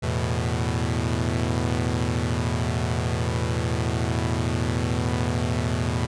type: chord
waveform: sawtooth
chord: E suspended fourth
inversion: none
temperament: equal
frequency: 82.41 / 110 / 123.47 Hz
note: E2 / A2 / B2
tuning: 0 / 0 / 0 cents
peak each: -23 / -23 / -23 dBFS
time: 0.02-6.07 s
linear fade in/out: 20 ms
effects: resampled to 22050 Hz